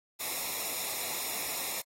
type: noise with comb filter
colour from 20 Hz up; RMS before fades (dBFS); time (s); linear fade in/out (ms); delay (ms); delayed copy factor
white; -35; 0.19-1.82; 20; 0.65; -0.7
effects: AAC 48 kbps